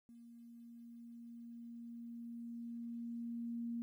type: tone with level ramp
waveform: sine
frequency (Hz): 234.5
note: A#3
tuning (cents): +11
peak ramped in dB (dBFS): -55 to -38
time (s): 0.09-3.82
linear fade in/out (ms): 0
effects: 13-bit